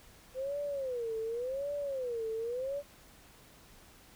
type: tone with vibrato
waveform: sine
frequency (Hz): 507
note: B4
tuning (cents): +45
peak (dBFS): -33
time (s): 0.34-2.83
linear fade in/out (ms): 50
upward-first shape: sine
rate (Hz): 0.89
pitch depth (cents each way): 230
effects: added 50 Hz sine -68 dBFS peak until 4.15 s + pink hiss -58 dBFS RMS until 4.15 s